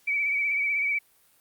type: tone with vibrato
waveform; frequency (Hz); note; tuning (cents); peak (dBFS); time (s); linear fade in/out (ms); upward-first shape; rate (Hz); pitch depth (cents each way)
sine; 2285; D7; -48; -23; 0.07-0.99; 10; sine; 16; 42
effects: white hiss -62 dBFS RMS until 1.4 s + Opus 48 kbps